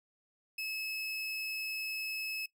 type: tone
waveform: 30% pulse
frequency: 2590 Hz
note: E7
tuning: 31 cents flat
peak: -33 dBFS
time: 0.58-2.46 s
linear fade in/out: 5 ms
effects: noise-tail reverb RT60 0.1 s tail -19 dB re dry